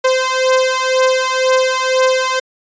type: beating tone pair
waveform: sawtooth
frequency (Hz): 517 / 519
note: C5 / C5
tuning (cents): -21 / -14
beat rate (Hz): 2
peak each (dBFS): -11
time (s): 0.04-2.4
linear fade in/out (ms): 10
effects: resampled to 16000 Hz

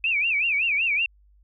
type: tone with vibrato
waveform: sine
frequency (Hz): 2500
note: D#7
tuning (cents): +8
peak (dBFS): -20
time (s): 0.04-1.06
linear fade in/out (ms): 2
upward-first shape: sine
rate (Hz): 5.3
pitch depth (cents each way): 190
effects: added 50 Hz sine -54 dBFS peak until 1.43 s

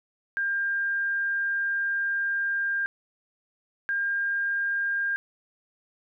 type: tone pair in turn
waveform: sine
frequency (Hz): 1600 / 1606.1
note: G6 / G6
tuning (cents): +35 / +42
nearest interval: unison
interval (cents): 7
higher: second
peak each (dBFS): -24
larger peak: neither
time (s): 0.37-2.86 / 3.89-5.16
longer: first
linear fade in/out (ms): 0
effects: none

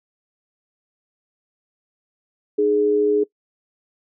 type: tone pair together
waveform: sine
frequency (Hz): 304.5 / 418.2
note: D#4 / G#4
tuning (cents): -37 / +12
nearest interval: perfect fourth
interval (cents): 549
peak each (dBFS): -23 / -15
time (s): 2.58-3.24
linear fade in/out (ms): 10
effects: noise-tail reverb RT60 0.1 s tail -21 dB re dry

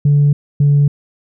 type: tone pair in turn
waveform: sine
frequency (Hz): 144.6 / 143.77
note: D3 / D3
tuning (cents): -27 / -36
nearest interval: unison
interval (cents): 9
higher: first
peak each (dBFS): -6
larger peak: neither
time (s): 0.05-0.33 / 0.6-0.88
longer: neither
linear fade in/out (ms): 5
effects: tanh soft clip ceiling -5 dBFS

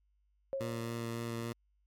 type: tone with exponential decay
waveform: sine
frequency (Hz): 542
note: C#5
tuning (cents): -39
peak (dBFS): -31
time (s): 0.53-1.13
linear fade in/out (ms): 0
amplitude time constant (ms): 130
type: tone with vibrato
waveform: 15% pulse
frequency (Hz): 116.4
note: A#2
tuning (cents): -2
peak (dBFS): -30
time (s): 0.6-1.53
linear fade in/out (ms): 10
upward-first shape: sine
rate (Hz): 3.6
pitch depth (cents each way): 11
effects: added 50 Hz sine -70 dBFS peak until 1.86 s + MP3 96 kbps

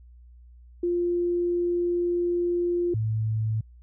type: tone pair in turn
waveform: sine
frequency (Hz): 349.2 / 109.79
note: F4 / A2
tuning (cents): 0 / -3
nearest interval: octave + minor sixth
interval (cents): 2003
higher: first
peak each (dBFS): -22 / -23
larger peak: first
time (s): 0.83-2.94 / 2.94-3.61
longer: first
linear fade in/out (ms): 5
effects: added 60 Hz sine -47 dBFS peak until 3.82 s

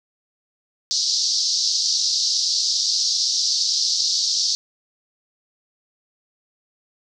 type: band-pass noise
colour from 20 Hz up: white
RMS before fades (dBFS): -21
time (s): 0.91-4.55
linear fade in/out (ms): 0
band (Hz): 4200 to 5700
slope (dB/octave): 48
effects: none

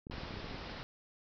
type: clicks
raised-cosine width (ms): 3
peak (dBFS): -33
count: 12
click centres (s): 0.069 / 0.099 / 0.14 / 0.182 / 0.236 / 0.308 / 0.341 / 0.372 / 0.402 / 0.444 / 0.511 / 0.545
type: low-pass noise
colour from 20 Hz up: pink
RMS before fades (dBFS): -45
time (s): 0.11-0.83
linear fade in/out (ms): 0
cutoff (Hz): 5300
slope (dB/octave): 96
effects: none

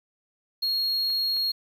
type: tone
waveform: triangle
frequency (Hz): 4287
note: C8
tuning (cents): +41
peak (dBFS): -22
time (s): 0.62-1.52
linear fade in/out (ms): 10
type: clicks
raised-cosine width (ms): 0.3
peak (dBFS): -31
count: 2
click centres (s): 1.102 / 1.368
effects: 9-bit

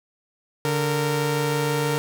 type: tone pair together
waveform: sawtooth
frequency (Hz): 145 / 461.4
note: D3 / A#4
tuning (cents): -22 / -18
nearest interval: octave + minor sixth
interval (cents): 2004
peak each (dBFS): -20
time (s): 0.65-1.98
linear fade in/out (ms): 0
effects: none

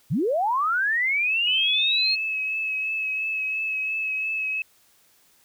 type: linear sweep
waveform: sine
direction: up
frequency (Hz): 103.83 to 4314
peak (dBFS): -20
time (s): 0.1-2.16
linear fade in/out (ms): 20
type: tone with vibrato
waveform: sine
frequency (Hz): 2582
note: E7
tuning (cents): -37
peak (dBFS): -24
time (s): 1.47-4.62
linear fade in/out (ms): 2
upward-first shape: triangle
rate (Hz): 2.9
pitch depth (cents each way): 27
effects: white hiss -60 dBFS RMS until 5.44 s

